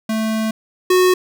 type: tone pair in turn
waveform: square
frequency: 220 / 366.8 Hz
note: A3 / F#4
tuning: 0 / -15 cents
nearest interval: major sixth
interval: 885 cents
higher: second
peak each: -18 / -11 dBFS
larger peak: second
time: 0.09-0.51 / 0.9-1.14 s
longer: first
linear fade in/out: 5 ms
effects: none